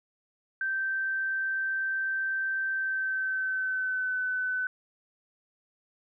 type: tone with pitch glide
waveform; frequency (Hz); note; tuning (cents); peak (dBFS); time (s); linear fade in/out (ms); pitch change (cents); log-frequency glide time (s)
sine; 1558 to 1509.3; G6 to F#6; -11 to +34; -27; 0.61-4.67; 2; -55; 2.71-4.19
effects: none